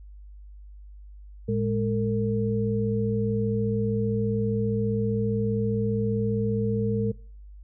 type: tone cluster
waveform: sine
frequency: 111.9 / 207 / 453.3 Hz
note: A2 / G#3 / A#4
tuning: +30 / -5 / -48 cents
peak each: -27 dBFS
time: 1.48-7.12 s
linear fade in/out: 10 ms
effects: noise-tail reverb RT60 0.5 s tail -22 dB re dry + added 50 Hz sine -42 dBFS peak until 7.63 s